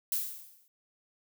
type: noise with exponential decay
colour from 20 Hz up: violet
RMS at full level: -28 dBFS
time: 0.12-0.68 s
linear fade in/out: 2 ms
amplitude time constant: 120 ms
effects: none